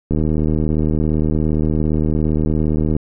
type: click train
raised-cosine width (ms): 3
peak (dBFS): -6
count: 222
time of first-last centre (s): 0.11-2.965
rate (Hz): 77.4
effects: none